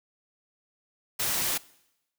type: noise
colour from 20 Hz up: white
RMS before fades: -28 dBFS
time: 1.19-1.58 s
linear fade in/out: 10 ms
effects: noise-tail reverb RT60 0.9 s tail -22 dB re dry